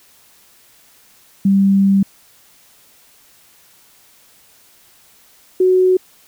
sine tone pair in turn, 196 / 370 Hz, G3 / F#4, 0 / 0 cents, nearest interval major seventh, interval 1100 cents, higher second, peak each -9 dBFS, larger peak neither, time 1.45-2.03 / 5.6-5.97 s, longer first, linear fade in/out 5 ms, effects white hiss -50 dBFS RMS until 6.27 s

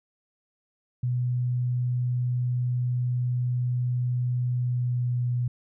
sine tone with pitch glide, 123.8 to 122.66 Hz, B2 to B2, +5 to -11 cents, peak -23 dBFS, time 1.03-5.48 s, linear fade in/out 5 ms, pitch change -16 cents, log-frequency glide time 4.55-5.22 s, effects none

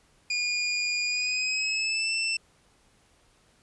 25% pulse tone with pitch glide, 2434 to 2670 Hz, D#7 to E7, -39 to +22 cents, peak -22 dBFS, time 0.3-2.37 s, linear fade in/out 5 ms, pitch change +161 cents, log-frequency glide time 1.04-2.14 s, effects pink hiss -63 dBFS RMS until 3.62 s + resampled to 24000 Hz

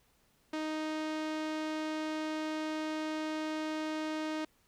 sawtooth tone with low-pass filter, 311.1 Hz, D#4, in tune, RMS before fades -36 dBFS, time 0.53-4.45 s, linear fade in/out 5 ms, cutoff 5200 Hz, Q 0.73, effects pink hiss -70 dBFS RMS until 4.67 s

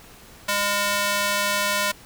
square tone with high-pass filter, 203.3 Hz, G#3, 37 cents flat, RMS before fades -23 dBFS, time 0.48-1.92 s, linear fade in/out 10 ms, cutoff 970 Hz, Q 0.65, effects pink hiss -47 dBFS RMS until 2.05 s

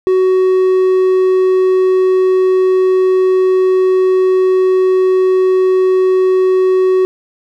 triangle tone, 373.3 Hz, F#4, 15 cents sharp, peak -6 dBFS, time 0.07-7.05 s, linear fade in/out 0 ms, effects none

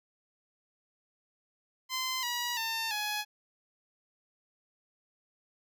10% pulse tone with pitch steps, 1034 / 964.8 / 900.1 / 839.9 Hz, C6 / B5 / A5 / G#5, -21 / -41 / +39 / +19 cents, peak -23 dBFS, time 1.89-3.25 s, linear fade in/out 50 ms, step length 340 ms, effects none

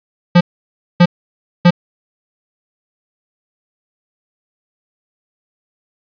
square tone bursts, 175.4 Hz, F3, 8 cents sharp, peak -5 dBFS, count 3, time 0.35-1.707 s, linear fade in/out 10 ms, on 59 ms, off 590 ms, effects resampled to 11025 Hz + 7-bit

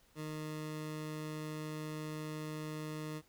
20% pulse tone, 154.2 Hz, D#3, 15 cents flat, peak -35 dBFS, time 0.15-3.22 s, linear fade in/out 50 ms, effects pink hiss -68 dBFS RMS until 3.28 s

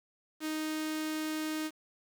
sawtooth tone with notch filter, 311.1 Hz, D#4, in tune, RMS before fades -35 dBFS, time 0.4-1.71 s, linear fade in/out 50 ms, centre 750 Hz, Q 1.2, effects 9-bit

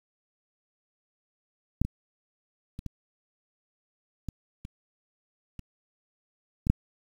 clicks, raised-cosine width 5 ms, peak -10 / -18 / -25 / -22 / -21 / -27 / -28 / -18 / -7 dBFS, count 9, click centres 1.816 / 1.85 / 2.791 / 2.863 / 4.287 / 4.651 / 5.593 / 6.669 / 6.7 s, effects 8-bit

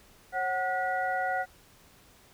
sine tone cluster, 542 / 745 / 1448 / 1946 Hz, C#5 / F#5 / F#6 / B6, -39 / +12 / -38 / -26 cents, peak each -36 / -29 / -33 / -37 dBFS, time 0.32-1.46 s, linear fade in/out 50 ms, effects pink hiss -58 dBFS RMS until 2.33 s

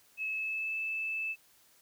sine tone with pitch glide, 2589 to 2627 Hz, E7 to E7, -32 to -7 cents, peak -32 dBFS, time 0.17-1.36 s, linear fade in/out 50 ms, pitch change +25 cents, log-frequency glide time 0.28-0.76 s, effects white hiss -64 dBFS RMS until 1.81 s

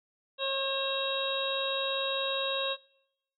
harmonic tone with a mistuned harmonic, 543 Hz, C#5, 36 cents flat, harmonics 1 / 2 / 3 / 5 / 6 / 7, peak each -32 / -38 / -42 / -38 / -40 / -33 dBFS, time 0.38-2.77 s, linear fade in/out 50 ms, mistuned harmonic 3, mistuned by -19 cents, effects noise-tail reverb RT60 0.8 s tail -22 dB re dry

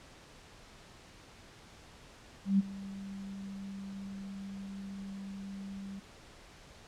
sine tone with ADSR envelope, 196 Hz, G3, in tune, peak -21 dBFS, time 2.45-6 s, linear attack 140 ms, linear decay 24 ms, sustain -19 dB, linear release 12 ms, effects pink hiss -55 dBFS RMS until 6.87 s + low-pass 7000 Hz 12 dB/octave

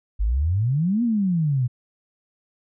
sine exponential two-way sweep, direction up then down, 47.25 to 244.6 to 119 Hz, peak -18 dBFS, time 0.19-1.68 s, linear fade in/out 20 ms, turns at 1.03 s, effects none

